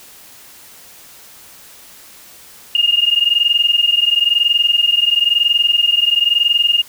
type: tone pair together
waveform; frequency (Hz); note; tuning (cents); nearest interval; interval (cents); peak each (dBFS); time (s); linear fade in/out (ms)
sine; 2827 / 2848; F7 / F7; +20 / +33; unison; 13; -14; 2.75-6.82; 2
effects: white hiss -41 dBFS RMS until 6.88 s